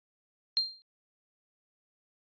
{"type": "tone with exponential decay", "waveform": "sine", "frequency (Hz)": 4186, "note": "C8", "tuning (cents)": 0, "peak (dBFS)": -21, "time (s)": [0.57, 0.82], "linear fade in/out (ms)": 0, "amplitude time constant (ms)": 54, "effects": ["resampled to 11025 Hz"]}